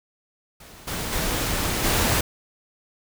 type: noise with level steps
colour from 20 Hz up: pink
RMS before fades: -45 / -29 / -25 / -21 dBFS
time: 0.6-2.21 s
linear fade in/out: 5 ms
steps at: 0.87 / 1.12 / 1.84 s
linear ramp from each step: 10 ms
effects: none